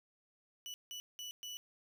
30% pulse tone bursts at uneven times, 2960 Hz, F#7, in tune, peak -40 dBFS, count 4, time 0.66-0.74 / 0.91-1 / 1.19-1.31 / 1.43-1.57 s, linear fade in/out 0 ms, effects none

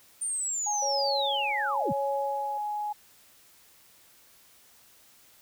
sine linear sweep, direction down, 9100 to 82.41 Hz, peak -28 dBFS, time 0.21-1.93 s, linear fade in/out 10 ms
sine tone with pitch glide, 830.6 to 836.9 Hz, G#5 to G#5, 0 to +13 cents, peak -29 dBFS, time 0.66-2.93 s, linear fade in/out 10 ms, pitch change +13 cents, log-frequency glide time 1.1-1.17 s
sine tone with tremolo, 554.4 Hz, C#5, in tune, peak -28 dBFS, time 0.82-2.58 s, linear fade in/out 5 ms, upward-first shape sine, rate 1 Hz, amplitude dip 75%
effects white hiss -58 dBFS RMS until 5.41 s

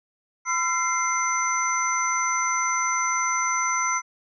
sine tone cluster, 1015 / 1358 / 2096 / 6030 Hz, B5 / F6 / C7 / F#8, +47 / -49 / +2 / +32 cents, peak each -27 dBFS, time 0.45-4.02 s, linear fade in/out 50 ms, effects none

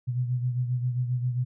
sine beating tone pair, 123.47 / 130.97 Hz, B2 / C3, 0 / +2 cents, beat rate 7.5 Hz, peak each -25 / -33 dBFS, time 0.07-1.45 s, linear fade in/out 20 ms, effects none

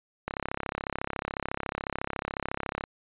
click train, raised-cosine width 0.5 ms, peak -15 dBFS, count 88, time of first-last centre 0.28-2.839 s, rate 34 Hz, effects resampled to 8000 Hz

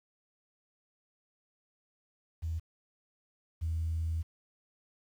sine tone pair in turn, 81.4 / 81.4 Hz, E2 / E2, -21 / -21 cents, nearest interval unison, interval 0 cents, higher neither, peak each -31 / -29 dBFS, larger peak second, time 2.42-2.6 / 3.61-4.23 s, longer second, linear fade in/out 20 ms, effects tanh soft clip ceiling -25 dBFS + 10-bit

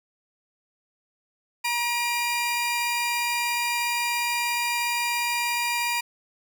sawtooth tone pair together, 953 / 2401 Hz, A#5 / D7, +38 / +38 cents, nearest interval octave + major third, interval 1600 cents, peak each -23 dBFS, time 1.64-6.01 s, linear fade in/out 10 ms, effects none

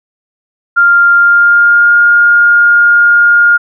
sine tone with pitch glide, 1396.9 to 1417.2 Hz, F6 to F6, 0 to +25 cents, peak -3 dBFS, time 0.76-3.58 s, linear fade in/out 20 ms, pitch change +25 cents, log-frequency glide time 1.15-1.94 s, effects none

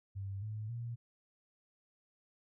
sine tone with pitch steps, 98 / 107.49 / 117.9 Hz, G2 / A2 / A#2, 0 / -40 / +20 cents, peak -38 dBFS, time 0.15-0.96 s, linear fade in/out 20 ms, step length 270 ms, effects none

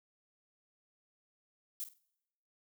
violet noise with echo, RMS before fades -39 dBFS, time 1.8-1.84 s, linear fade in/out 0 ms, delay 48 ms, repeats 3, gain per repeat -12 dB, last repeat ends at 1.984 s, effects noise-tail reverb RT60 0.9 s tail -25 dB re dry

